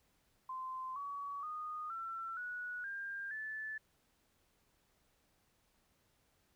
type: tone with pitch steps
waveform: sine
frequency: 1037 / 1130.9 / 1233.2 / 1344.8 / 1466.5 / 1599.3 / 1744 Hz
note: C6 / C#6 / D#6 / E6 / F#6 / G6 / A6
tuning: -16 / +34 / -16 / +34 / -16 / +34 / -16 cents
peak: -40 dBFS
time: 0.49-3.78 s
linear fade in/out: 5 ms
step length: 470 ms
effects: pink hiss -75 dBFS RMS until 6.55 s